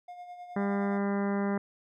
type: tone with tremolo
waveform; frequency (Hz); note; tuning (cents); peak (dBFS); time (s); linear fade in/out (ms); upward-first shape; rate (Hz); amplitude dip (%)
triangle; 712; F5; +33; -38; 0.08-0.98; 5; sine; 9.6; 50
type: harmonic tone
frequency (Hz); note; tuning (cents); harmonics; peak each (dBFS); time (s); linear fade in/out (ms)
200; G3; +35; 1 / 2 / 3 / 4 / 5 / 6 / 7 / 8 / 9 / 10; -28 / -34 / -38 / -40 / -42 / -44 / -45 / -46 / -47 / -48; 0.56-1.58; 5
effects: none